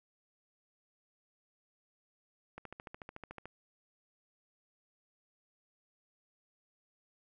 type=click train; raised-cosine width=0.5 ms; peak=-30 dBFS; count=13; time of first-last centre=2.58-3.456 s; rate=13.7 Hz; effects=none